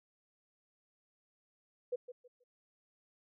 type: tone with echo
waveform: sine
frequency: 493.9 Hz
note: B4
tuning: in tune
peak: -32 dBFS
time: 1.92-1.96 s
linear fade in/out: 10 ms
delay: 160 ms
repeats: 3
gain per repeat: -12 dB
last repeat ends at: 2.44 s
effects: none